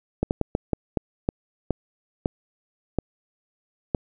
slowing click train, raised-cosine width 2 ms, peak -8 dBFS, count 11, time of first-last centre 0.23-3.948 s, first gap 79 ms, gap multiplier 1.32, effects none

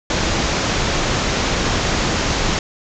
pink low-pass noise, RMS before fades -19 dBFS, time 0.1-2.59 s, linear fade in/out 2 ms, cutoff 7200 Hz, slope 96 dB/octave, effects none

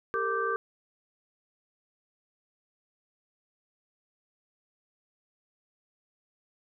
sine tone cluster, 397.5 / 457.7 / 1175 / 1557 Hz, G4 / A#4 / D6 / G6, +24 / -32 / +1 / -12 cents, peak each -35 / -32 / -30 / -33 dBFS, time 0.14-0.56 s, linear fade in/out 0 ms, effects none

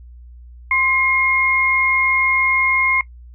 sine tone pair together, 1046.5 / 2143 Hz, C6 / C7, 0 / +41 cents, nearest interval octave, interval 1241 cents, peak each -21 / -14 dBFS, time 0.71-3.01 s, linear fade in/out 2 ms, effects noise-tail reverb RT60 0.1 s tail -19 dB re dry + added 60 Hz sine -37 dBFS peak until 3.34 s

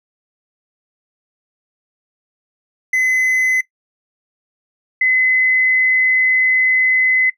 triangle / sine tone pair in turn, 2032 / 2032 Hz, B6 / B6, +49 / +49 cents, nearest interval unison, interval 0 cents, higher neither, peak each -11 dBFS, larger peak neither, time 2.93-3.61 / 5.01-7.3 s, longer second, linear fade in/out 5 ms, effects noise-tail reverb RT60 0.1 s tail -17 dB re dry

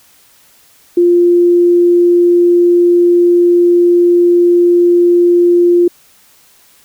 sine tone, 349.2 Hz, F4, in tune, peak -5 dBFS, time 0.97-5.88 s, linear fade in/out 5 ms, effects white hiss -47 dBFS RMS until 6.84 s

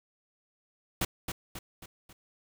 pink noise with echo, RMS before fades -29 dBFS, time 1.01-1.05 s, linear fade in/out 5 ms, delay 270 ms, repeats 4, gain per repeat -6 dB, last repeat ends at 2.13 s, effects none

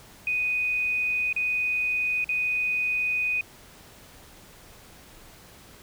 sine tone with dropouts, 2489 Hz, D#7, in tune, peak -23 dBFS, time 0.27-3.41 s, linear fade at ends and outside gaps 2 ms, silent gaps 1.328-1.363 / 2.243-2.291 s, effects pink hiss -50 dBFS RMS until 5.82 s

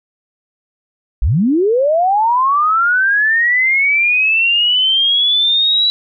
sine linear sweep, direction up, 39.96 to 3941 Hz, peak -10 dBFS, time 1.22-5.9 s, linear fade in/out 0 ms, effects none

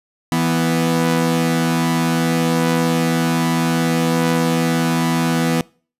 sawtooth tone pair together, 164.81 / 246.9 Hz, E3 / B3, 0 / 0 cents, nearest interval perfect fifth, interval 700 cents, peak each -14 dBFS, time 0.32-5.61 s, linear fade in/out 0 ms, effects noise-tail reverb RT60 0.4 s tail -24 dB re dry + resampled to 32000 Hz

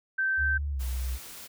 sine tone, 1553 Hz, G6, 17 cents flat, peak -24 dBFS, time 0.18-0.58 s, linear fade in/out 10 ms
sine tone with pitch glide, 72 to 63.41 Hz, D2 to B1, -34 to +46 cents, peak -28 dBFS, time 0.37-1.19 s, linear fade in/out 50 ms, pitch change -220 cents, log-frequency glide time 0.71-0.83 s
white noise, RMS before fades -44 dBFS, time 0.79-1.48 s, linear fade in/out 20 ms
effects none

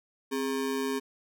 square ring-modulated tone, 337.8 Hz, E4, 42 cents sharp, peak -26 dBFS, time 0.31-1 s, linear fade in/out 20 ms, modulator 74 Hz, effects none

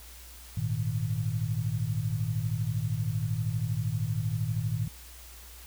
sine chord, Ab suspended second, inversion none, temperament equal, 103.83 / 116.54 / 155.56 Hz, Ab2 / Bb2 / Eb3, 0 / 0 / 0 cents, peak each -32 / -30 / -33 dBFS, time 0.57-4.88 s, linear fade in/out 5 ms, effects added 60 Hz sine -48 dBFS peak until 5.66 s + white hiss -50 dBFS RMS until 5.66 s

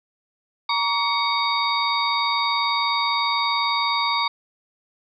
sine tone cluster, 939 / 1138 / 2231 / 3731 / 4615 Hz, A#5 / C#6 / C#7 / A#7 / D8, +12 / +45 / +11 / +1 / -31 cents, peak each -24 / -25 / -27 / -26 / -29 dBFS, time 0.69-4.28 s, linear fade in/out 5 ms, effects none

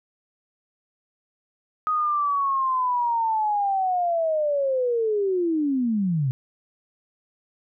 sine linear sweep, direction down, 1255 to 123.47 Hz, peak -20 dBFS, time 1.87-6.31 s, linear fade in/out 0 ms, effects none

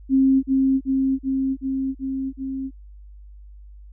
sine tone with echo, 267 Hz, C4, 35 cents sharp, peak -13 dBFS, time 0.09-0.43 s, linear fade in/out 50 ms, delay 380 ms, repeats 6, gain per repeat -2 dB, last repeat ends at 2.71 s, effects added 50 Hz sine -40 dBFS peak until 3.92 s

